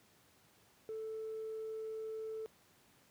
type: tone with tanh clipping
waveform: triangle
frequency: 440 Hz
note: A4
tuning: in tune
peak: -40 dBFS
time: 0.89-2.46 s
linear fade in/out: 0 ms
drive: 5 dB
effects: pink hiss -67 dBFS RMS until 3.1 s + high-pass 100 Hz 12 dB/octave